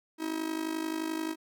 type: tone with amplitude modulation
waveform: 45% pulse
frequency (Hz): 319.4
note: D#4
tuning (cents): +45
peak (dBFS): -28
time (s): 0.18-1.36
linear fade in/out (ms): 50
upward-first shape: sine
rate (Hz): 51.5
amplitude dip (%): 75
effects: none